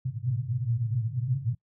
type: band-pass noise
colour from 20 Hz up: white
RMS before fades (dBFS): -29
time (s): 0.05-1.55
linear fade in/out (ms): 10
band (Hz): 110 to 130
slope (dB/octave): 96
effects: noise-tail reverb RT60 0.1 s tail -23 dB re dry